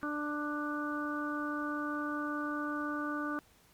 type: harmonic tone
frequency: 295.8 Hz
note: D4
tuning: 13 cents sharp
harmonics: 1 / 2 / 3 / 4 / 5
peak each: -36 / -44 / -49 / -39 / -40 dBFS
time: 0.03-3.39 s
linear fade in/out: 0 ms
effects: pink hiss -64 dBFS RMS until 3.73 s + Opus 48 kbps